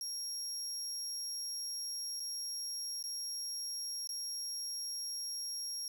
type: tone with dropouts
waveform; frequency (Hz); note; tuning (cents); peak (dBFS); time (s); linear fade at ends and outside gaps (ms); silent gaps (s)
30% pulse; 5588; F8; 0; -34; 0.01-5.88; 1; 2.197-2.202 / 3.027-3.039 / 4.073-4.091
effects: none